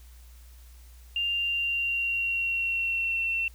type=tone with pitch glide; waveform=sine; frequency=2794 to 2704 Hz; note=F7 to E7; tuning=0 to +43 cents; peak=-25 dBFS; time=1.16-3.48 s; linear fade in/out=2 ms; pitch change=-57 cents; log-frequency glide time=1.27-3.29 s; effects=added 60 Hz sine -47 dBFS peak until 3.54 s + white hiss -59 dBFS RMS until 3.54 s